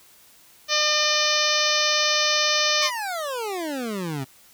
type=harmonic tone; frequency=603 Hz; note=D5; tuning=46 cents sharp; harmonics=1 / 2 / 3 / 4 / 5 / 6 / 7 / 8 / 9 / 10; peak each=-28 / -28 / -28 / -28 / -28 / -28 / -28 / -28 / -28 / -28 dBFS; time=0.68-2.91 s; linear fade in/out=50 ms
type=exponential sweep; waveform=25% pulse; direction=down; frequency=1158 to 127.9 Hz; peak=-23 dBFS; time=2.81-4.25 s; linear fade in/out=20 ms
effects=white hiss -53 dBFS RMS until 4.53 s

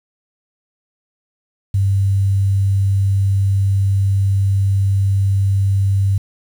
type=tone with quantisation; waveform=sine; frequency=98 Hz; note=G2; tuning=in tune; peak=-12 dBFS; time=1.74-6.18 s; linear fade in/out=5 ms; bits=7; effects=none

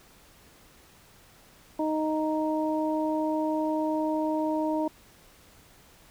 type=harmonic tone; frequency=310.9 Hz; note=D#4; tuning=1 cent flat; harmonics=1 / 2 / 3; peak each=-27 / -30 / -32 dBFS; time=1.79-4.88 s; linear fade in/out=5 ms; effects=pink hiss -56 dBFS RMS until 6.1 s

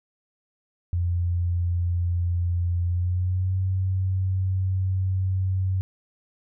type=tone with pitch glide; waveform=sine; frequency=87.31 to 94.12 Hz; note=F2 to F#2; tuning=0 to +30 cents; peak=-21 dBFS; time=0.93-5.81 s; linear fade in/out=0 ms; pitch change=+130 cents; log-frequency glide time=2.85-3.57 s; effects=none

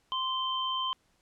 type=tone pair together; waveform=sine; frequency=1040 / 3116 Hz; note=C6 / G7; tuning=-11 / -11 cents; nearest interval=octave + perfect fifth; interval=1900 cents; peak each=-31 / -32 dBFS; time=0.12-0.93 s; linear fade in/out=0 ms; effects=pink hiss -70 dBFS RMS until 1.21 s + low-pass 10000 Hz 12 dB/octave

